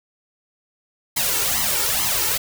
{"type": "noise with flanger", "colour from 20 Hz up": "white", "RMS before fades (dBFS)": -21, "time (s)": [1.16, 2.38], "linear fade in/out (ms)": 10, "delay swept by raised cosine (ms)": [0.97, 2.27], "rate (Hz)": 2.3, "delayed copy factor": 0.85, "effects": []}